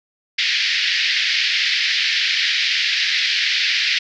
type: band-pass noise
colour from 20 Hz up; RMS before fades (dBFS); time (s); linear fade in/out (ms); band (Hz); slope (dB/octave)
pink; -19; 0.38-3.99; 10; 1800 to 5100; 48
effects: none